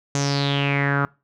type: tone with low-pass filter sweep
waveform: sawtooth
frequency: 140.9 Hz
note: C#3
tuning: 29 cents sharp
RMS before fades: -21 dBFS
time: 0.15-1.05 s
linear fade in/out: 0 ms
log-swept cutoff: 6700 to 1300 Hz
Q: 6.4
effects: noise-tail reverb RT60 0.3 s tail -24 dB re dry